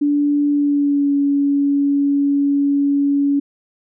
sine tone with pitch glide, 290 to 282.6 Hz, D4 to C#4, -22 to +34 cents, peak -13 dBFS, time 0.01-3.4 s, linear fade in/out 10 ms, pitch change -44 cents, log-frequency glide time 0.49-1.15 s, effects none

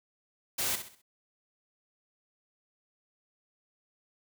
white noise with echo, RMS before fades -31 dBFS, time 0.58-0.76 s, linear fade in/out 10 ms, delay 65 ms, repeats 4, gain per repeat -9 dB, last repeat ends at 1.02 s, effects none

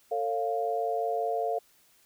sine chord, A augmented, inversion none, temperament equal with one note detuned, 449 / 554.4 / 698.5 Hz, A4 / C#5 / E#5, +35 / 0 / 0 cents, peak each -31 / -35 / -29 dBFS, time 0.11-1.59 s, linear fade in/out 10 ms, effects white hiss -63 dBFS RMS until 2.05 s

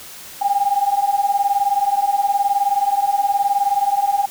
sine beating tone pair, 792 / 811 Hz, G5 / G#5, +18 / -41 cents, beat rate 19 Hz, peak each -19 / -17 dBFS, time 0.41-4.26 s, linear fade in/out 10 ms, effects white hiss -37 dBFS RMS until 4.3 s

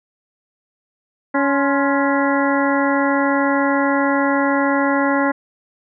harmonic tone with a mistuned harmonic, 279.5 Hz, C#4, 14 cents sharp, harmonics 1 / 2 / 3 / 4 / 5 / 6 / 7, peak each -18 / -21 / -23 / -24 / -25 / -26 / -26 dBFS, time 1.34-5.32 s, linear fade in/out 10 ms, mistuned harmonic 4, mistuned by -96 cents, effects none

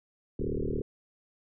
sine tone with frequency modulation, 196 Hz, G3, in tune, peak -28 dBFS, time 0.39-0.82 s, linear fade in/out 5 ms, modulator 37.7 Hz, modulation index 6.6, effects none

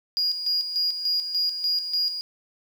sine tone with tremolo, 4864 Hz, D#8, 40 cents flat, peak -19 dBFS, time 0.17-2.21 s, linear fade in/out 0 ms, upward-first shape square, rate 3.4 Hz, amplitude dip 65%, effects tanh soft clip ceiling -18 dBFS + 8-bit

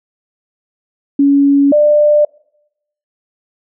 sine tone pair in turn, 280.9 / 595.2 Hz, C#4 / D5, +23 / +23 cents, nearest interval octave + minor second, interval 1300 cents, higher second, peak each -6 dBFS, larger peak neither, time 1.19-1.72 / 1.72-2.25 s, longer neither, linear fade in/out 5 ms, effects noise-tail reverb RT60 0.8 s tail -25 dB re dry

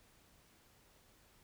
silence, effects pink hiss -67 dBFS RMS until 1.43 s

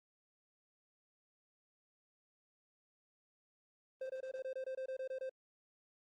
triangle tone bursts, 523.3 Hz, C5, in tune, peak -37 dBFS, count 12, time 4.01-5.295 s, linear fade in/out 5 ms, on 86 ms, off 23 ms, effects Opus 32 kbps

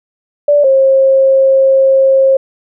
sine tone pair in turn, 582 / 535.9 Hz, D5 / C5, -16 / +41 cents, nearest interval minor second, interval 143 cents, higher first, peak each -5 dBFS, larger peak neither, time 0.48-0.64 / 0.64-2.37 s, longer second, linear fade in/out 5 ms, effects none

